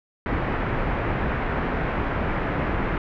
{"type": "low-pass noise", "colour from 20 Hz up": "pink", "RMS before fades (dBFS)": -25, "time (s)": [0.26, 2.98], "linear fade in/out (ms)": 2, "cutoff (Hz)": 2100, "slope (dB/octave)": 24, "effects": []}